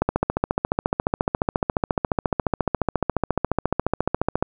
click train, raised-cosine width 1 ms, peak -5 dBFS, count 64, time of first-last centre 0.02-4.426 s, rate 14.3 Hz, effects none

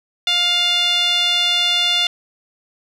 sawtooth tone with band-pass filter, 704 Hz, F5, 14 cents sharp, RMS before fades -17 dBFS, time 0.27-2.07 s, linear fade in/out 2 ms, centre 3300 Hz, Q 6.7, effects none

